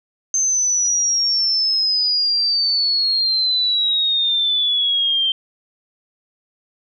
sine exponential sweep, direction down, 6290 to 3136 Hz, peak -15 dBFS, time 0.34-5.32 s, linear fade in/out 2 ms, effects none

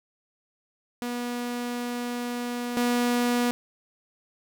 sawtooth tone pair in turn, 242.4 / 242.4 Hz, B3 / B3, -32 / -32 cents, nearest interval unison, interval 0 cents, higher neither, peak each -25 / -18 dBFS, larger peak second, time 1.02-2.77 / 2.77-3.51 s, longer first, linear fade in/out 0 ms, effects none

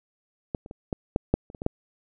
clicks, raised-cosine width 2 ms, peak -14 / -28 / -25 / -14 / -8 / -6 / -30 / -28 / -20 / -8 dBFS, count 10, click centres 0.548 / 0.661 / 0.711 / 0.928 / 1.161 / 1.34 / 1.501 / 1.548 / 1.619 / 1.664 s, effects none

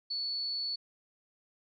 sine tone, 4435 Hz, C#8, in tune, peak -32 dBFS, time 0.1-0.76 s, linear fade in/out 10 ms, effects none

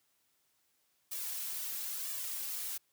blue noise with flanger, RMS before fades -39 dBFS, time 1.11-2.78 s, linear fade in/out 10 ms, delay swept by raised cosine 1.7 to 4.1 ms, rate 1 Hz, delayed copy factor +0.7, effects white hiss -75 dBFS RMS until 2.92 s + high-pass 60 Hz 12 dB/octave

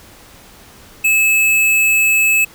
square tone, 2600 Hz, E7, 24 cents flat, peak -11 dBFS, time 1.04-2.45 s, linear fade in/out 10 ms, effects pink hiss -42 dBFS RMS until 2.54 s

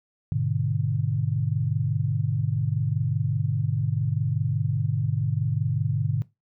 sine chord, G# diminished, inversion none, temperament just, 103.83 / 124.59 / 149.51 Hz, G#2 / B2 / D3, 0 / +16 / +31 cents, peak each -27 / -27 / -26 dBFS, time 0.32-6.22 s, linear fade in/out 0 ms, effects noise-tail reverb RT60 0.2 s tail -18 dB re dry

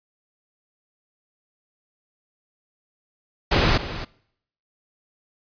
pink noise with echo, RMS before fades -18 dBFS, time 3.51-3.78 s, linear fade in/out 10 ms, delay 270 ms, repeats 1, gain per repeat -13 dB, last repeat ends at 4.05 s, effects noise-tail reverb RT60 0.7 s tail -22 dB re dry + resampled to 11025 Hz

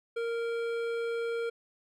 triangle tone with hard clipping, 464.4 Hz, A#4, 7 cents flat, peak -32 dBFS, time 0.16-1.5 s, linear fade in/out 10 ms, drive 16 dB, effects none

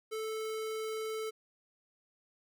square tone, 438.4 Hz, A4, 6 cents flat, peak -36 dBFS, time 0.11-1.31 s, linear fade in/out 20 ms, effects none

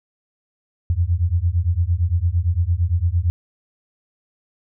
sine beating tone pair, 82.41 / 91.21 Hz, E2 / F#2, 0 / -24 cents, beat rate 8.8 Hz, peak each -19 dBFS, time 0.9-3.3 s, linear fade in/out 0 ms, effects none

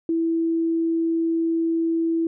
sine tone, 329.6 Hz, E4, in tune, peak -19 dBFS, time 0.09-2.27 s, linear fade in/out 2 ms, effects none

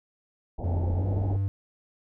pink low-pass noise, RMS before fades -34 dBFS, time 0.58-1.37 s, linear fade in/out 10 ms, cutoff 870 Hz, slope 96 dB/octave
triangle tone with pitch glide, 87.31 to 98 Hz, F2 to G2, 0 to 0 cents, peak -22 dBFS, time 0.64-1.48 s, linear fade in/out 0 ms, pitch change +200 cents, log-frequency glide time 0.93-1.07 s
effects none

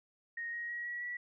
sine tone with pitch steps, 1864.7 / 1884.2 / 1903.9 / 1923.8 / 1943.9 Hz, A#6 / A#6 / A#6 / B6 / B6, 0 / +18 / +36 / -46 / -28 cents, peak -37 dBFS, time 0.37-1.17 s, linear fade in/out 5 ms, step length 160 ms, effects none

